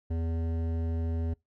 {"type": "tone with hard clipping", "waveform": "triangle", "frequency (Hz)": 82.41, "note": "E2", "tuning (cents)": 0, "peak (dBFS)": -30, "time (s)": [0.1, 1.34], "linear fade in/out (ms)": 10, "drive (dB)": 17, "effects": ["noise-tail reverb RT60 0.2 s tail -25 dB re dry"]}